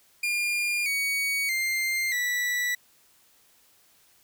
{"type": "tone with pitch steps", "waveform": "40% pulse", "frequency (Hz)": [2411, 2250, 2099, 1958.3], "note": ["D7", "C#7", "C7", "B6"], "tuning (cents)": [45, 25, 5, -15], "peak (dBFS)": -24, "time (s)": [0.23, 2.75], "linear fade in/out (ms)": 5, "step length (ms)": 630, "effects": ["white hiss -61 dBFS RMS until 4.23 s"]}